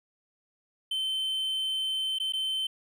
triangle tone with dropouts, 3084 Hz, G7, 29 cents flat, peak -26 dBFS, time 0.91-2.67 s, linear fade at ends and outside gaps 5 ms, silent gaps 2.186-2.199 / 2.324-2.334 s, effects none

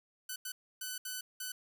5% pulse tone bursts at uneven times, 1502 Hz, F#6, 26 cents sharp, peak -27 dBFS, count 5, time 0.29-0.36 / 0.45-0.52 / 0.81-0.98 / 1.05-1.21 / 1.4-1.52 s, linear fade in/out 5 ms, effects none

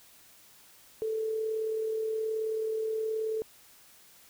sine tone with amplitude modulation, 440 Hz, A4, in tune, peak -27 dBFS, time 1.02-3.42 s, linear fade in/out 0 ms, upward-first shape sine, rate 38.8 Hz, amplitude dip 35%, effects white hiss -57 dBFS RMS until 4.29 s

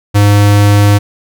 square tone, 102.4 Hz, G#2, 24 cents flat, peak -5 dBFS, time 0.14-0.99 s, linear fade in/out 20 ms, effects none

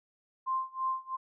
sine tone with tremolo, 1048 Hz, C6, 2 cents sharp, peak -27 dBFS, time 0.46-1.17 s, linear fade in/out 20 ms, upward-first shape sine, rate 3 Hz, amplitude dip 95%, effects none

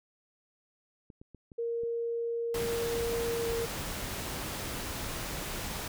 clicks, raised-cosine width 3 ms, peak -36 dBFS, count 10, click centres 1.102 / 1.215 / 1.347 / 1.518 / 1.835 / 2.557 / 2.601 / 3.006 / 3.288 / 3.547 s
sine tone with pitch glide, 466.2 to 462.4 Hz, A#4 to A#4, 0 to -14 cents, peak -30 dBFS, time 1.58-3.66 s, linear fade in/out 10 ms, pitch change -14 cents, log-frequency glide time 3.35-3.46 s
pink noise, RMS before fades -37 dBFS, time 2.54-5.88 s, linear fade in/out 5 ms
effects none

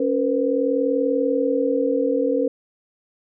sine tone cluster, 277.1 / 467.6 / 508 Hz, C#4 / A#4 / B4, -1 / +5 / +49 cents, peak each -22 dBFS, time 0-2.48 s, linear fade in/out 5 ms, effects none

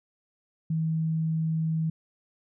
sine tone, 160.4 Hz, E3, 47 cents flat, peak -24 dBFS, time 0.7-1.9 s, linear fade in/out 5 ms, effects none

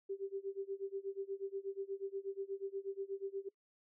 sine tone with tremolo, 392 Hz, G4, in tune, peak -36 dBFS, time 0.09-3.49 s, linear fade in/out 10 ms, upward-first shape sine, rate 8.3 Hz, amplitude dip 95%, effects noise-tail reverb RT60 0.1 s tail -23 dB re dry

